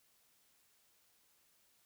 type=silence; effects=white hiss -72 dBFS RMS until 1.85 s